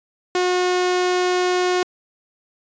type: tone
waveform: sawtooth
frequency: 362 Hz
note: F#4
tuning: 38 cents flat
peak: -13 dBFS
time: 0.35-1.83 s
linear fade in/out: 2 ms
effects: resampled to 16000 Hz